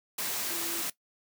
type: tone in noise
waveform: sine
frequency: 336.1 Hz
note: E4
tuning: 34 cents sharp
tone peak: -41 dBFS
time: 0.5-0.82 s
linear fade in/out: 5 ms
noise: white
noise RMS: -33 dBFS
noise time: 0.18-0.9 s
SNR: -11 dB
effects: noise-tail reverb RT60 0.1 s tail -17 dB re dry + high-pass 150 Hz 12 dB/octave